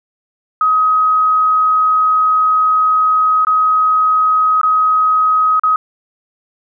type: tone with dropouts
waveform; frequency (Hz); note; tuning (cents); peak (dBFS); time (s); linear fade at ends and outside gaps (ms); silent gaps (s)
sine; 1264; D#6; +27; -9; 0.61-5.76; 2; 3.449-3.469 / 4.614-4.632 / 5.596-5.635
effects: none